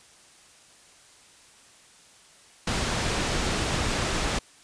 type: low-pass noise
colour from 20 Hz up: pink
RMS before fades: -27 dBFS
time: 2.67-4.39 s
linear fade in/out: 5 ms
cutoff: 7700 Hz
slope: 12 dB/octave
effects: white hiss -54 dBFS RMS until 4.63 s + resampled to 22050 Hz